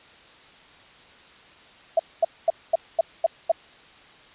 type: tone bursts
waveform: sine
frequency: 659.3 Hz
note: E5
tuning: in tune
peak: -14 dBFS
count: 7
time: 1.97-3.518 s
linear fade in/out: 5 ms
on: 24 ms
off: 230 ms
effects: white hiss -50 dBFS RMS until 4.34 s + resampled to 8000 Hz